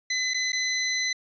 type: tone with dropouts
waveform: 20% pulse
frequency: 2020 Hz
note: B6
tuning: 39 cents sharp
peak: -19 dBFS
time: 0.1-1.13 s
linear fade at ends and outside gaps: 5 ms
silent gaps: 0.337-0.343 / 0.521-0.529 s
effects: resampled to 16000 Hz